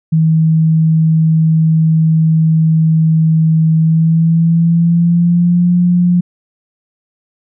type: tone with pitch glide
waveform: sine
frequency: 160 to 176.51 Hz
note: D#3 to F3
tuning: +49 to +19 cents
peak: -7 dBFS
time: 0.12-6.21 s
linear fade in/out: 10 ms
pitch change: +170 cents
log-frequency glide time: 3.76-5.73 s
effects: none